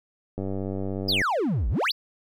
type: click train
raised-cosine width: 2 ms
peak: -18 dBFS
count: 82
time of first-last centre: 0.38-1.217 s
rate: 96.8 Hz
type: exponential two-way sweep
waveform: triangle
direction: down then up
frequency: 5274 to 47.94 to 5274 Hz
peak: -20 dBFS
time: 1.08-1.92 s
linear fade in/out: 10 ms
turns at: 1.69 s
effects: none